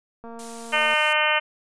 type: click train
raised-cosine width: 1 ms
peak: -27 dBFS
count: 162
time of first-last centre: 0.24-0.937 s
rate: 231 Hz
type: noise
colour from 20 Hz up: blue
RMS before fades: -38 dBFS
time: 0.39-1.13 s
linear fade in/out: 2 ms
type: harmonic tone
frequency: 304.4 Hz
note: D#4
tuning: 38 cents flat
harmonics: 2 / 3 / 4 / 5 / 6 / 7 / 8 / 9 / 10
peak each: -27 / -27 / -27 / -27 / -27 / -27 / -27 / -27 / -27 dBFS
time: 0.72-1.4 s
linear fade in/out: 20 ms
effects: resampled to 22050 Hz